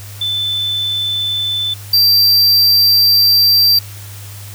sine / square tone pair in turn, 3520 / 4699 Hz, A7 / D8, 0 / 0 cents, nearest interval perfect fourth, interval 500 cents, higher second, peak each -15 / -8 dBFS, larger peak second, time 0.21-1.74 / 1.93-3.79 s, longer second, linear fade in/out 5 ms, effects added 101 Hz sine -30 dBFS peak until 4.54 s + white hiss -36 dBFS RMS until 4.54 s

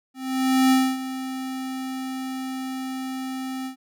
square tone with ADSR envelope, 261.6 Hz, C4, in tune, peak -15 dBFS, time 0.14-3.76 s, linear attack 570 ms, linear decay 260 ms, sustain -14 dB, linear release 100 ms, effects none

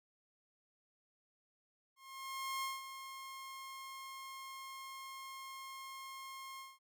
sawtooth tone with ADSR envelope, 1071 Hz, C6, 40 cents sharp, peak -33 dBFS, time 1.96-6.79 s, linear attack 670 ms, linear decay 180 ms, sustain -10 dB, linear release 200 ms, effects none

